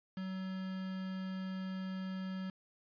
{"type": "tone with quantisation", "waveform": "triangle", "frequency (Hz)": 188.4, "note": "F#3", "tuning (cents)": 32, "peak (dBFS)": -36, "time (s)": [0.17, 2.5], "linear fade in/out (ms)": 2, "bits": 8, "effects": ["resampled to 11025 Hz"]}